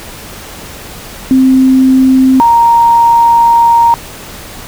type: tone pair in turn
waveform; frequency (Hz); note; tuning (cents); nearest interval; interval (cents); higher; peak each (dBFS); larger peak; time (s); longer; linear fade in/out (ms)
sine; 261.6 / 932.2; C4 / A#5; 0 / 0; octave + minor seventh; 2200; second; -3; neither; 1.31-2.4 / 2.4-3.94; second; 0
effects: pink hiss -28 dBFS RMS until 4.67 s